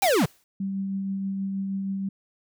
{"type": "linear sweep", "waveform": "square", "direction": "down", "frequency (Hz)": [830.6, 112.4], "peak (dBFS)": -19, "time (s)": [0.02, 0.26], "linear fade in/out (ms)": 10}
{"type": "noise with exponential decay", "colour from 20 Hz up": "white", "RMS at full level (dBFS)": -28, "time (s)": [0.02, 0.44], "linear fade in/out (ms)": 1, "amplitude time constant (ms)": 90}
{"type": "tone with tremolo", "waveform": "sine", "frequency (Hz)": 194.6, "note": "G3", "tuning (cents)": -12, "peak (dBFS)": -25, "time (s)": [0.6, 2.09], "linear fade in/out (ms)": 5, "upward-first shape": "triangle", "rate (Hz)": 6.3, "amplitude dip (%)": 25}
{"effects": []}